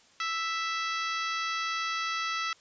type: harmonic tone with a mistuned harmonic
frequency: 659.3 Hz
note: E5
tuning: in tune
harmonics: 2 / 3 / 4 / 5 / 6 / 7 / 8 / 9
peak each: -32 / -36 / -38 / -40 / -42 / -43 / -44 / -45 dBFS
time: 0.2-2.53 s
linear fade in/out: 2 ms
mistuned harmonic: 9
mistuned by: +21 cents
effects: white hiss -60 dBFS RMS until 2.6 s + resampled to 16000 Hz